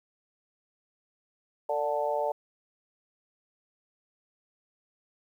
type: harmonic tone with a mistuned harmonic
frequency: 146.83 Hz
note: D3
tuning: in tune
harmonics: 3 / 4 / 5 / 6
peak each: -34 / -29 / -34 / -32 dBFS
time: 1.69-2.32 s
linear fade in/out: 5 ms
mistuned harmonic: 3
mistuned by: +33 cents
effects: 10-bit